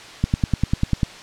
click train, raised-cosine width 5 ms, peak -5 dBFS, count 9, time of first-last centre 0.24-1.032 s, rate 10.1 Hz, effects white hiss -39 dBFS RMS until 1.22 s + low-pass 5000 Hz 12 dB/octave

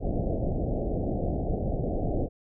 pink low-pass noise, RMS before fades -28 dBFS, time 0-2.29 s, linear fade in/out 50 ms, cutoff 740 Hz, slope 96 dB/octave, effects none

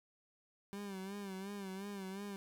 30% pulse tone with vibrato, 196 Hz, G3, in tune, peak -40 dBFS, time 0.73-2.36 s, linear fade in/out 0 ms, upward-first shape sine, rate 2.8 Hz, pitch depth 72 cents each way, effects 11-bit

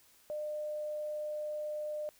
sine tone, 603 Hz, D5, 46 cents sharp, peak -35 dBFS, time 0.3-2.09 s, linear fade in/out 0 ms, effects white hiss -64 dBFS RMS until 2.19 s

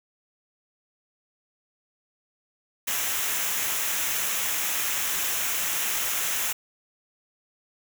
white noise with comb filter, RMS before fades -27 dBFS, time 2.87-6.53 s, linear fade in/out 10 ms, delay 0.22 ms, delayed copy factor -0.55, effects none

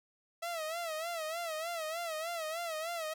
sawtooth tone with vibrato, 655 Hz, E5, 11 cents flat, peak -32 dBFS, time 0.42-3.14 s, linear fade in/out 10 ms, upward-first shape sine, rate 3.3 Hz, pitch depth 100 cents each way, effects none

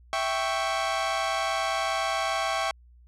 sawtooth chord, C# diminished, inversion first, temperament equal with one note detuned, 659.3 / 781.7 / 1108.7 Hz, E5 / G5 / C#6, 0 / -5 / 0 cents, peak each -26 dBFS, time 0.13-2.71 s, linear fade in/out 0 ms, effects added 60 Hz sine -51 dBFS peak until 3.07 s + low-pass 7000 Hz 12 dB/octave

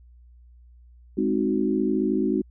sine chord, Ab dominant seventh, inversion none, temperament equal, 207.7 / 261.6 / 311.1 / 370 Hz, Ab3 / C4 / Eb4 / Gb4, 0 / 0 / 0 / 0 cents, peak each -26 dBFS, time 1.17-2.42 s, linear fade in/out 10 ms, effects added 60 Hz sine -48 dBFS peak until 2.5 s

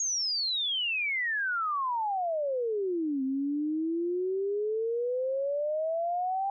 sine exponential two-way sweep, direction down then up, 6690 to 261.6 to 796 Hz, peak -27 dBFS, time 0-6.5 s, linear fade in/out 2 ms, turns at 3.23 s, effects none

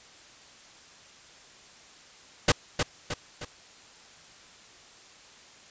pink noise with echo, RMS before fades -19 dBFS, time 2.48-2.52 s, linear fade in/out 5 ms, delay 310 ms, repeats 3, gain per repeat -6 dB, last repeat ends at 3.45 s, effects white hiss -52 dBFS RMS until 5.7 s + resampled to 16000 Hz

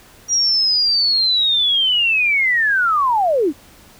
sine linear sweep, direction down, 5760 to 254.3 Hz, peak -13 dBFS, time 0.28-3.53 s, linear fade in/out 50 ms, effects pink hiss -46 dBFS RMS until 3.99 s

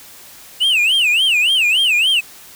triangle tone with vibrato, 2783 Hz, F7, 7 cents flat, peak -10 dBFS, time 0.6-2.21 s, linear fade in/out 20 ms, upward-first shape sine, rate 3.5 Hz, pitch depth 250 cents each way, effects white hiss -40 dBFS RMS until 2.55 s

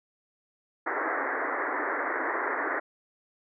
white band-pass noise, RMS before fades -30 dBFS, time 0.86-2.8 s, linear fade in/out 10 ms, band 270 to 2000 Hz, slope 96 dB/octave, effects none

